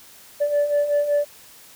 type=beating tone pair; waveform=sine; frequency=578 / 583.3 Hz; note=D5 / D5; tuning=-28 / -12 cents; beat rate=5.3 Hz; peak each=-23 / -17 dBFS; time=0.4-1.25 s; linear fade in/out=20 ms; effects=tanh soft clip ceiling -14 dBFS + white hiss -47 dBFS RMS until 1.75 s